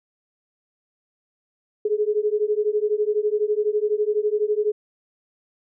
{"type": "beating tone pair", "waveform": "sine", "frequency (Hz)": [415.8, 427.8], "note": ["G#4", "A4"], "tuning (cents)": [2, -49], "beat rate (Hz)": 12, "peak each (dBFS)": -22, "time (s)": [1.85, 4.72], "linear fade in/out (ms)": 5, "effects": []}